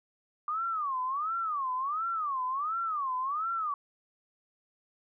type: tone with vibrato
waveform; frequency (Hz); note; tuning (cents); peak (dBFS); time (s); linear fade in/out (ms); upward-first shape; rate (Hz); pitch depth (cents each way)
sine; 1174.7; D6; 0; -29; 0.48-3.74; 2; sine; 1.4; 260
effects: none